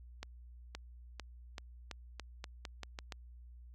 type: accelerating click train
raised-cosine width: 0.2 ms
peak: -25 dBFS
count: 11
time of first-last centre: 0.23-3.122 s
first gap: 520 ms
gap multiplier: 0.86
effects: added 60 Hz sine -51 dBFS peak until 3.74 s

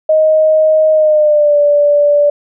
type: tone with pitch glide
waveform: sine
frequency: 625 to 583.1 Hz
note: D#5 to D5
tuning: +8 to -13 cents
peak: -6 dBFS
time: 0.09-2.3 s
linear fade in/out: 5 ms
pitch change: -121 cents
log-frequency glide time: 0.92-1.58 s
effects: none

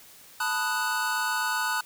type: chord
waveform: square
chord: B dominant seventh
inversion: third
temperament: equal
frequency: 880 / 987.8 / 1244.5 / 1480 Hz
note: A5 / B5 / D#6 / F#6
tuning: 0 / 0 / 0 / 0 cents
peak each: -33 / -34 / -34 / -29 dBFS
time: 0.4-1.81 s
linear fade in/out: 5 ms
effects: white hiss -51 dBFS RMS until 1.85 s

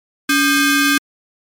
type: ring-modulated tone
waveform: sawtooth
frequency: 932.3 Hz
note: A#5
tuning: in tune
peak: -5 dBFS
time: 0.29-0.98 s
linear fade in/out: 5 ms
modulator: 649 Hz
effects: MP3 64 kbps

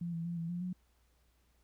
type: tone with pitch steps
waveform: sine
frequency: 171.6 / 166.2 / 171.7 / 166.2 / 175.1 / 181.6 Hz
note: F3 / E3 / F3 / E3 / F3 / F#3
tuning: -30 / +15 / -29 / +15 / +5 / -32 cents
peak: -35 dBFS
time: 0.01-0.73 s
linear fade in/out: 5 ms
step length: 120 ms
effects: added 60 Hz sine -69 dBFS peak until 1.63 s + pink hiss -75 dBFS RMS until 1.63 s

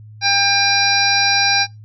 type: harmonic tone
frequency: 799 Hz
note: G5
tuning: 33 cents sharp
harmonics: 1 / 2 / 3 / 5 / 6 / 7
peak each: -20 / -20 / -20 / -20 / -20 / -20 dBFS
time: 0.21-1.67 s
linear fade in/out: 50 ms
effects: noise-tail reverb RT60 0.2 s tail -20 dB re dry + added 107 Hz sine -36 dBFS peak until 1.84 s

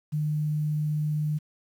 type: tone with quantisation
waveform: sine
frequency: 151.3 Hz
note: D#3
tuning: 48 cents flat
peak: -24 dBFS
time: 0.12-1.39 s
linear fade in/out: 20 ms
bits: 9
effects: none

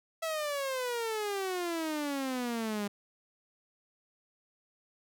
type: exponential sweep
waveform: sawtooth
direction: down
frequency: 659.3 to 200.6 Hz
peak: -28 dBFS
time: 0.22-2.88 s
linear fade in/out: 10 ms
effects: none

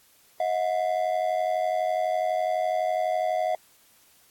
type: ring-modulated tone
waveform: triangle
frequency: 680 Hz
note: F5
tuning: 46 cents flat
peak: -18 dBFS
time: 0.4-3.55 s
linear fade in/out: 2 ms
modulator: 46 Hz
effects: white hiss -59 dBFS RMS until 4.3 s + AAC 64 kbps

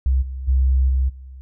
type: tone with level steps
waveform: sine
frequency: 65.41 Hz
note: C2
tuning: in tune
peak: -14 / -26 / -13 / -15 / -35 dBFS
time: 0.06-1.41 s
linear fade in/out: 0 ms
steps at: 0.21 / 0.47 / 0.88 / 1.08 s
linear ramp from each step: 20 ms
effects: none

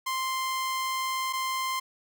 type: tone pair in turn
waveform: sawtooth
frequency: 1046.5 / 1046.5 Hz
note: C6 / C6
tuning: 0 / 0 cents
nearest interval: unison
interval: 0 cents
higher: neither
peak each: -24 dBFS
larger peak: neither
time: 0.06-1.33 / 1.33-1.8 s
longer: first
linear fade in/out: 10 ms
effects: none

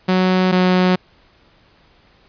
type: tone pair in turn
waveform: sawtooth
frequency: 185 / 183.09 Hz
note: F#3 / F#3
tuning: 0 / -18 cents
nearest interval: unison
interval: 18 cents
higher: first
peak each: -9 / -8 dBFS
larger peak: second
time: 0.08-0.52 / 0.52-0.96 s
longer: neither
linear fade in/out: 10 ms
effects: pink hiss -53 dBFS RMS until 2.28 s + resampled to 11025 Hz

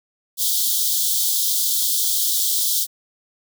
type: high-pass noise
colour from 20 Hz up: white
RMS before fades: -20 dBFS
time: 0.37-2.87 s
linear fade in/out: 50 ms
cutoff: 3200 Hz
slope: 96 dB/octave
effects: none

